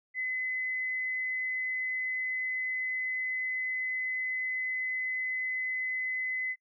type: tone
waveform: sine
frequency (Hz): 2027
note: B6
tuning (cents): +45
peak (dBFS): -30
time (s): 0.14-6.56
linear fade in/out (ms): 50
effects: noise-tail reverb RT60 0.1 s tail -21 dB re dry